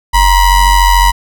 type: ring-modulated tone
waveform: square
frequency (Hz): 495.9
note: B4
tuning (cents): +7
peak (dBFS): -3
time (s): 0.13-1.12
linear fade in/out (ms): 20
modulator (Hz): 449
effects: none